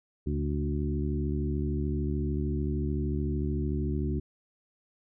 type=harmonic tone with a mistuned harmonic; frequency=73.42 Hz; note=D2; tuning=in tune; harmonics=1 / 2 / 3 / 4 / 5; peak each=-30 / -33 / -35 / -36 / -37 dBFS; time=0.26-4.2 s; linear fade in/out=10 ms; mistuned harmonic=2; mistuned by=-45 cents; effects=none